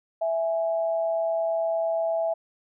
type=tone pair together; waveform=sine; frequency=659.2 / 830.6 Hz; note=E5 / G#5; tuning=0 / 0 cents; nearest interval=major third; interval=400 cents; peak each=-23 / -33 dBFS; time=0.21-2.34 s; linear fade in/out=10 ms; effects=none